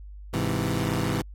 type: chord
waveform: 20% pulse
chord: Ab augmented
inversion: none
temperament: equal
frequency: 103.83 / 130.81 / 164.81 Hz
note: Ab2 / C3 / E3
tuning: 0 / 0 / 0 cents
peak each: -24 dBFS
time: 0.33-1.22 s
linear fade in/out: 10 ms
effects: added 50 Hz sine -39 dBFS peak until 1.34 s + AAC 48 kbps